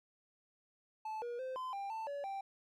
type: tone with pitch steps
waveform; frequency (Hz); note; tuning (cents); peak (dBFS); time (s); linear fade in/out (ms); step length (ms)
triangle; 871 / 478.4 / 518 / 1025 / 794 / 888 / 569 / 784; A5 / A#4 / C5 / C6 / G5 / A5 / C#5 / G5; -18 / +45 / -17 / -36 / +22 / +16 / +45 / 0; -37; 1.05-2.41; 5; 170
effects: none